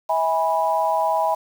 sine tone cluster, 646 / 823 / 983 Hz, E5 / G#5 / B5, -35 / -16 / -8 cents, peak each -22 dBFS, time 0.09-1.35 s, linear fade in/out 10 ms, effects 7-bit

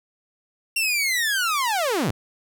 sawtooth linear sweep, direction down, 2763 to 81.6 Hz, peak -17 dBFS, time 0.76-2.11 s, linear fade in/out 5 ms, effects none

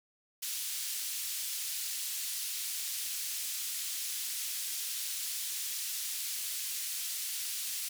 white band-pass noise, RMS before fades -37 dBFS, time 0.42-7.89 s, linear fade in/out 10 ms, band 3000 to 14000 Hz, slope 12 dB/octave, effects none

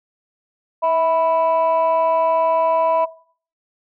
sine tone pair together, 650.2 / 987.8 Hz, E5 / B5, -24 / 0 cents, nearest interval perfect fifth, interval 724 cents, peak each -16 dBFS, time 0.82-3.06 s, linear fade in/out 20 ms, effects noise-tail reverb RT60 0.5 s tail -19 dB re dry + tanh soft clip ceiling -10 dBFS

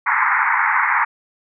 pink band-pass noise, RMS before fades -17 dBFS, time 0.06-1.05 s, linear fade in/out 10 ms, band 850 to 2200 Hz, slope 96 dB/octave, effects none

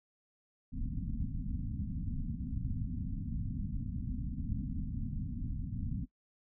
pink low-pass noise, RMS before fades -37 dBFS, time 0.72-6.06 s, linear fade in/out 20 ms, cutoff 270 Hz, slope 96 dB/octave, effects noise-tail reverb RT60 0.1 s tail -19 dB re dry

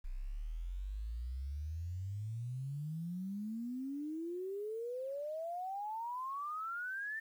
sine exponential sweep, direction up, 30.42 to 1805 Hz, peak -38 dBFS, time 0.04-7.2 s, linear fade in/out 10 ms, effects 11-bit

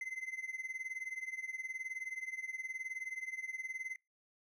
triangle tone with tremolo, 2058 Hz, C7, 29 cents flat, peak -34 dBFS, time 0.01-3.96 s, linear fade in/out 2 ms, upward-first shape triangle, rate 19 Hz, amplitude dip 90%, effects noise-tail reverb RT60 0.2 s tail -24 dB re dry

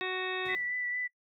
harmonic tone, 371.2 Hz, F#4, 6 cents sharp, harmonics 1 / 2 / 3 / 4 / 5 / 6 / 7 / 9 / 10, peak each -36 / -42 / -41 / -48 / -37 / -46 / -40 / -50 / -41 dBFS, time 0.01-0.55 s, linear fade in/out 0 ms
brown noise with exponential decay, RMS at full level -41 dBFS, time 0.45-0.91 s, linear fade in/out 5 ms, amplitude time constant 100 ms
sine tone with vibrato, 1975.5 Hz, B6, in tune, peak -31 dBFS, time 0.48-1.08 s, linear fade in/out 20 ms, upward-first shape sine, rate 4.4 Hz, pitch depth 17 cents each way
effects noise-tail reverb RT60 0.1 s tail -24 dB re dry + high-pass 150 Hz 12 dB/octave

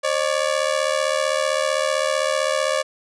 sawtooth ring-modulated tone, 571 Hz, D5, 49 cents flat, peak -12 dBFS, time 0.03-2.83 s, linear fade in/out 20 ms, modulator 37.8 Hz, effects resampled to 22050 Hz

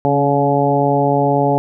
harmonic tone with a mistuned harmonic, 141.8 Hz, C#3, 40 cents sharp, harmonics 1 / 2 / 3 / 4 / 5 / 6, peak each -19 / -19 / -19 / -19 / -19 / -19 dBFS, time 0.05-1.58 s, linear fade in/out 0 ms, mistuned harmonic 2, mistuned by -23 cents, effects none

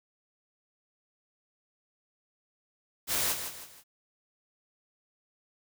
white noise with echo, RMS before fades -29 dBFS, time 3.07-3.36 s, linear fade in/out 50 ms, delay 160 ms, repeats 3, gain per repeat -8 dB, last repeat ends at 3.84 s, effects none

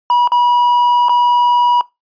triangle tone with dropouts, 970 Hz, B5, 31 cents flat, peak -7 dBFS, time 0.1-1.81 s, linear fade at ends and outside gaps 1 ms, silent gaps 0.275-0.319 / 1.085-1.094 s, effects noise-tail reverb RT60 0.2 s tail -21 dB re dry + resampled to 11025 Hz

